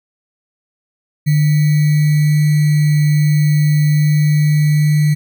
sine tone with sample-and-hold, 150.2 Hz, D3, 39 cents sharp, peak -9 dBFS, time 1.26-5.15 s, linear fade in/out 20 ms, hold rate 2100 Hz, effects none

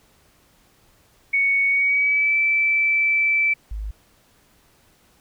sine tone with pitch glide, 2225 to 2322 Hz, C#7 to D7, +6 to -20 cents, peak -16 dBFS, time 1.33-3.54 s, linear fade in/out 10 ms, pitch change +74 cents, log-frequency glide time 1.67-2.37 s
sine tone, 52.3 Hz, G#1, 13 cents sharp, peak -26 dBFS, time 3.71-3.91 s, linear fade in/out 5 ms
effects pink hiss -58 dBFS RMS until 5.2 s

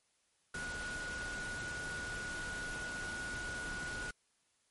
sine tone in noise, 1457 Hz, F#6, 27 cents flat, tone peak -40 dBFS, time 0.54-4.11 s, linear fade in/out 5 ms, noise pink, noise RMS -45 dBFS, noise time 0.54-4.11 s, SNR +2 dB, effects white hiss -75 dBFS RMS until 4.7 s + MP3 48 kbps

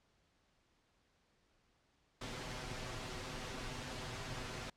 pink noise with comb filter, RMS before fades -44 dBFS, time 2.21-4.7 s, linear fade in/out 5 ms, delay 7.9 ms, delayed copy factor +0.7, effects pink hiss -75 dBFS RMS until 4.76 s + low-pass 6000 Hz 12 dB/octave

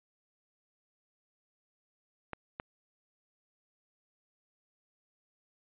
clicks, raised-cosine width 0.5 ms, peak -22 dBFS, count 2, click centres 2.333 / 2.599 s, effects resampled to 8000 Hz

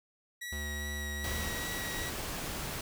sawtooth tone with vibrato, 1923 Hz, B6, 47 cents flat, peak -35 dBFS, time 0.41-2.1 s, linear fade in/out 10 ms, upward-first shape sine, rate 2.5 Hz, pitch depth 14 cents each way
square tone with pitch glide, 73.42 to 72.79 Hz, D2 to D2, 0 to -15 cents, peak -38 dBFS, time 0.52-1.49 s, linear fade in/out 5 ms, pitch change -15 cents, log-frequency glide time 0.92-1.35 s
pink noise, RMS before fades -38 dBFS, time 1.24-2.81 s, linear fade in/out 2 ms
effects none

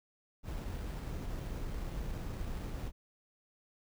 brown noise with sample-and-hold, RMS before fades -39 dBFS, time 0.43-2.92 s, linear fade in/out 50 ms, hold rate 6300 Hz, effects none

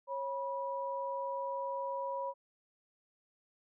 sine tone pair together, 547 / 974.6 Hz, C#5 / B5, -23 / -23 cents, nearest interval minor seventh, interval 1000 cents, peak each -38 / -37 dBFS, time 0.07-2.34 s, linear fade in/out 50 ms, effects none

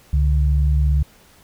sine tone pair together, 69.3 / 146.75 Hz, C#2 / D3, 0 / -1 cents, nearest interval octave + minor second, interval 1299 cents, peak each -14 / -22 dBFS, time 0.13-1.03 s, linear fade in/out 5 ms, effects pink hiss -51 dBFS RMS until 1.43 s

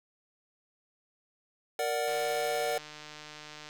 square chord, Bb augmented, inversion none, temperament equal, 466.2 / 587.3 / 740 Hz, Bb4 / D5 / F#5, 0 / 0 / 0 cents, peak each -34 dBFS, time 1.79-2.78 s, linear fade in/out 2 ms
click train, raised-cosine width 0.2 ms, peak -28 dBFS, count 244, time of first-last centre 2.08-3.689 s, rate 151 Hz
effects none

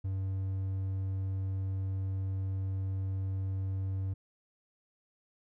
triangle tone, 95.8 Hz, G2, 39 cents flat, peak -29 dBFS, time 0.04-4.14 s, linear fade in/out 10 ms, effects none

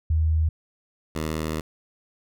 sine / 10% pulse tone pair in turn, 79.2 / 78.52 Hz, D#2 / D#2, +31 / +16 cents, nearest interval unison, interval 15 cents, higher first, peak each -18 dBFS, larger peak neither, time 0.1-0.49 / 1.15-1.61 s, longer second, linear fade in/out 5 ms, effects none

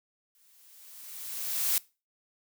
blue noise with exponential growth, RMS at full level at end -25 dBFS, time 0.35-1.78 s, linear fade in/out 1 ms, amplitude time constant 310 ms, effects noise-tail reverb RT60 0.3 s tail -22 dB re dry

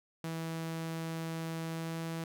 sawtooth tone with pitch glide, 163.3 to 164.25 Hz, E3 to E3, -16 to -6 cents, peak -32 dBFS, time 0.24-2.24 s, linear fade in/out 2 ms, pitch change +10 cents, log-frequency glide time 1.67-2 s, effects none

